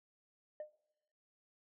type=tone with exponential decay; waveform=sine; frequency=607 Hz; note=D#5; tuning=43 cents flat; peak=-36 dBFS; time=0.6-0.73 s; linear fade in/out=2 ms; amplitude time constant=27 ms; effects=noise-tail reverb RT60 0.9 s tail -23 dB re dry + tanh soft clip ceiling -38 dBFS